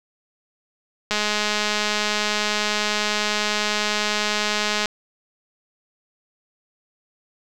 click train, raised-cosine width 0.2 ms, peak -5 dBFS, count 788, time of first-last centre 1.11-4.858 s, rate 210 Hz, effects none

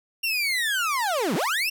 30% pulse linear two-way sweep, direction down then up, 2794 to 148.2 to 2794 Hz, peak -20 dBFS, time 0.23-1.7 s, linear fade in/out 10 ms, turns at 1.35 s, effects none

